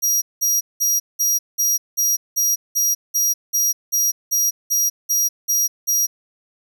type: tone bursts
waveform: sawtooth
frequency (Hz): 5730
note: F8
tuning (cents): +44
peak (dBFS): -13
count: 16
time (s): 0.02-6.07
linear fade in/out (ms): 20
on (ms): 200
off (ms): 190
effects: none